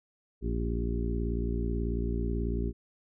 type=harmonic tone with a mistuned harmonic; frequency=58.27 Hz; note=A#1; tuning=in tune; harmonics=1 / 2 / 3 / 4 / 5 / 6 / 7; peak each=-30 / -37 / -38 / -37 / -41 / -40 / -39 dBFS; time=0.41-2.73 s; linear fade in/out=50 ms; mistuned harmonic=7; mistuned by=-27 cents; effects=none